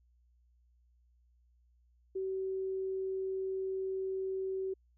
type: tone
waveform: sine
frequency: 381.1 Hz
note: G4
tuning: 49 cents flat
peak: -33 dBFS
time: 2.15-4.74 s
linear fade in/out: 10 ms
effects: added 60 Hz sine -65 dBFS peak until 4.97 s